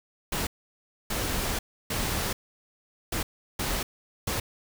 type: noise bursts at uneven times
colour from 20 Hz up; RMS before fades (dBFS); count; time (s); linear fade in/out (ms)
pink; -29; 6; 0.32-0.47 / 1.1-1.59 / 1.9-2.33 / 3.12-3.23 / 3.59-3.83 / 4.27-4.4; 5
effects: none